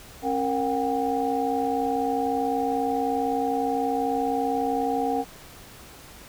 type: tone cluster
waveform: sine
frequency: 270.9 / 465.5 / 734 / 794 Hz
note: C#4 / A#4 / F#5 / G5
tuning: -40 / -2 / -14 / +22 cents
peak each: -28 dBFS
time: 0.22-5.25 s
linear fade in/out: 50 ms
effects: pink hiss -46 dBFS RMS until 6.28 s